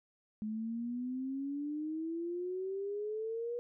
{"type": "exponential sweep", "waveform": "sine", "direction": "up", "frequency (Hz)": [212.2, 484.1], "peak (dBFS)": -35, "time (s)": [0.42, 3.59], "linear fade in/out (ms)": 0, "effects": []}